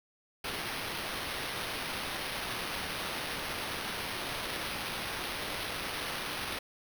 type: noise with sample-and-hold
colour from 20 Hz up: blue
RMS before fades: -37 dBFS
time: 0.44-6.59 s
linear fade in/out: 5 ms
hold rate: 7350 Hz
effects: none